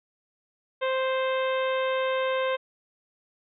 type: harmonic tone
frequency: 523.3 Hz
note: C5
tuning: in tune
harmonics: 1 / 2 / 3 / 4 / 5 / 6 / 7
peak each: -25 / -31 / -35 / -37 / -39 / -41 / -42 dBFS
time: 0.81-2.57 s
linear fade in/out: 20 ms
effects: none